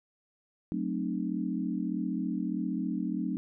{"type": "chord", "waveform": "sine", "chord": "F# diminished seventh", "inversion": "none", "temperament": "equal with one note detuned", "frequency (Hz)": [185, 220, 261.6, 304.9], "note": ["F#3", "A3", "C4", "Eb4"], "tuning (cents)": [0, 0, 0, -35], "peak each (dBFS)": [-34, -35, -35, -35], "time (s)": [0.72, 3.37], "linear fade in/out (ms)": 0, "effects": []}